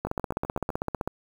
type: two click trains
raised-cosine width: 1 ms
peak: -19 / -13 dBFS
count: 6 / 17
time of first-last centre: 0.07-0.703 / 0.05-1.076 s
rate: 7.9 / 15.6 Hz
effects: 7-bit